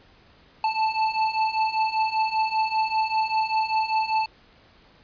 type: beating tone pair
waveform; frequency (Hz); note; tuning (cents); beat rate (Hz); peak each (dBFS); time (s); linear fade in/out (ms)
square; 875 / 880.1; A5 / A5; -10 / 0; 5.1; -27 / -24; 0.64-4.26; 2
effects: pink hiss -55 dBFS RMS until 5.03 s + resampled to 11025 Hz